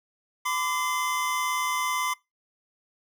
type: tone cluster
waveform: square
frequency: 1012 / 1170 / 2070 Hz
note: B5 / D6 / C7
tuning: +42 / -7 / -19 cents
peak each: -30 / -31 / -31 dBFS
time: 0.45-2.14 s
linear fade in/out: 10 ms
effects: noise-tail reverb RT60 0.2 s tail -22 dB re dry